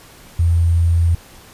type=tone with sample-and-hold; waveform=sine; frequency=84.4 Hz; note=E2; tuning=41 cents sharp; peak=-11 dBFS; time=0.39-1.15 s; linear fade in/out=5 ms; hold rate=8820 Hz; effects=pink hiss -43 dBFS RMS until 1.53 s + resampled to 32000 Hz